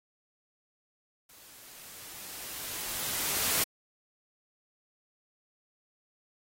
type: noise with level ramp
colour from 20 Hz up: white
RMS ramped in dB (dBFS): -55 to -27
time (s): 1.29-3.64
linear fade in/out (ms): 5
effects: AAC 48 kbps